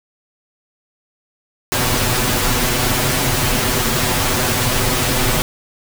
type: noise with comb filter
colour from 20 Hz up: pink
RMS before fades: -17 dBFS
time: 1.72-5.42 s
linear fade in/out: 0 ms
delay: 8 ms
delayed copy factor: +0.95
effects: none

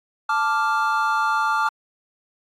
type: chord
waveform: triangle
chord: D minor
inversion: second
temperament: equal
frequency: 880 / 1174.7 / 1396.9 Hz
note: A5 / D6 / F6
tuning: 0 / 0 / 0 cents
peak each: -21 dBFS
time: 0.29-1.69 s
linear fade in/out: 5 ms
effects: AAC 48 kbps

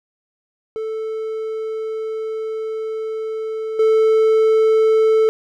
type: tone with level steps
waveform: triangle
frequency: 440 Hz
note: A4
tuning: in tune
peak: -20 / -9 dBFS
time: 0.76-5.29 s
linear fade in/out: 0 ms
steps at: 3.79 s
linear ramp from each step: 5 ms
effects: none

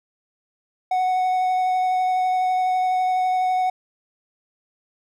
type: tone with vibrato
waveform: triangle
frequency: 740 Hz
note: F#5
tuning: in tune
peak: -16 dBFS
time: 0.91-3.7 s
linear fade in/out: 5 ms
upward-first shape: sine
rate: 12 Hz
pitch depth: 10 cents each way
effects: none

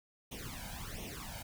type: noise with flanger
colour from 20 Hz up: pink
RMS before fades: -44 dBFS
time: 0.31-1.43 s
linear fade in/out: 10 ms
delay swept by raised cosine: 0.32 to 1.32 ms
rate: 1.4 Hz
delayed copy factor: +0.85
effects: none

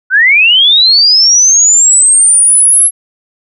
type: linear sweep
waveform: sine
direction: up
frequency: 1458 to 11175 Hz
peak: -3 dBFS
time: 0.1-2.91 s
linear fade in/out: 50 ms
effects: none

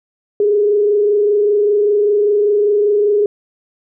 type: tone with frequency modulation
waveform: sine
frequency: 413.9 Hz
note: G#4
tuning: 6 cents flat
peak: -10 dBFS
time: 0.4-3.26 s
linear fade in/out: 2 ms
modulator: 25.1 Hz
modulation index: 0.48
effects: none

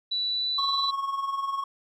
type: tone with pitch glide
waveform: sine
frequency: 3951 to 3974 Hz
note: B7 to B7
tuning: 0 to +10 cents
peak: -25 dBFS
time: 0.11-0.91 s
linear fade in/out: 10 ms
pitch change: +10 cents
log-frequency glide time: 0.26-0.49 s
type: tone with tremolo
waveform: triangle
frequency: 1098 Hz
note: C#6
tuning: 17 cents flat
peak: -22 dBFS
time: 0.58-1.64 s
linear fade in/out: 5 ms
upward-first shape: triangle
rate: 20 Hz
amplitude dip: 70%
effects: none

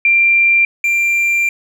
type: tone pair in turn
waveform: sine / triangle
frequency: 2372 / 2372 Hz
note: D7 / D7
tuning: +17 / +17 cents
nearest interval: unison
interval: 0 cents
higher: neither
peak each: -8 / -10 dBFS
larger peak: first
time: 0.05-0.65 / 0.84-1.49 s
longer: second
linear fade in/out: 2 ms
effects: none

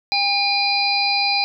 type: harmonic tone with a mistuned harmonic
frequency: 806 Hz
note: G5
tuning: 48 cents sharp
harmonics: 1 / 3 / 5 / 6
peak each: -22 / -22 / -22 / -22 dBFS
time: 0.12-1.44 s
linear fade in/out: 0 ms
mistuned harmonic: 5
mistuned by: +24 cents
effects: none

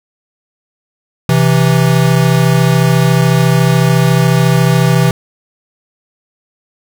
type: tone pair together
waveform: square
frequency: 130.81 / 164.81 Hz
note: C3 / E3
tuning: 0 / 0 cents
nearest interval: major third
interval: 400 cents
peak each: -11 dBFS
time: 1.29-5.11 s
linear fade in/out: 2 ms
effects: none

